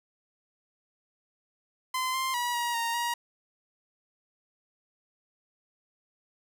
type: tone with pitch steps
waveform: sawtooth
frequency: 1030 / 1050 / 967 / 953 / 929 / 950 Hz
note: C6 / C6 / B5 / A#5 / A#5 / A#5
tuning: -28 / +6 / -37 / +38 / -6 / +33 cents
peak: -24 dBFS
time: 1.94-3.14 s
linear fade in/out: 5 ms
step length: 200 ms
effects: none